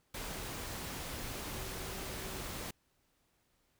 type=tone in noise; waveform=sine; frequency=380.7 Hz; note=F#4; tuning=49 cents sharp; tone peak=-51 dBFS; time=1.35-2.41 s; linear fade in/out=5 ms; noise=pink; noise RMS=-42 dBFS; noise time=0.14-2.71 s; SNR=-12 dB; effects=pink hiss -75 dBFS RMS until 3.79 s